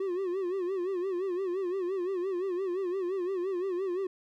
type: tone with vibrato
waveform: triangle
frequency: 370 Hz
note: F#4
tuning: in tune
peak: -27 dBFS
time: 0-4.07 s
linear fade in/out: 5 ms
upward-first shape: sine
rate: 5.8 Hz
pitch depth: 110 cents each way
effects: none